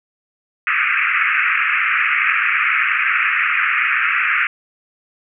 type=band-pass noise; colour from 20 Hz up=white; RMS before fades=-17 dBFS; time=0.67-4.47 s; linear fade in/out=2 ms; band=1200 to 2600 Hz; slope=96 dB/octave; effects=none